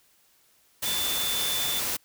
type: tone in noise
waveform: sine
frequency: 3520 Hz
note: A7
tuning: in tune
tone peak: -29 dBFS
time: 0.85-1.8 s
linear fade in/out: 10 ms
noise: white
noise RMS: -29 dBFS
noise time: 0.82-1.97 s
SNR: -3 dB
effects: white hiss -63 dBFS RMS until 2.04 s